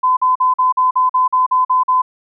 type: tone bursts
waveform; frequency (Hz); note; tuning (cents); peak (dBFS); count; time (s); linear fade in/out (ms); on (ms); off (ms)
sine; 1017; C6; -50; -10; 11; 0.03-2.02; 10; 140; 45
effects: none